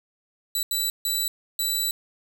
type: tone bursts at uneven times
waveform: 15% pulse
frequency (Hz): 3957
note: B7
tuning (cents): +3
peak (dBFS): -16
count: 4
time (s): 0.55-0.63 / 0.71-0.9 / 1.05-1.28 / 1.59-1.91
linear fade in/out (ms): 2
effects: none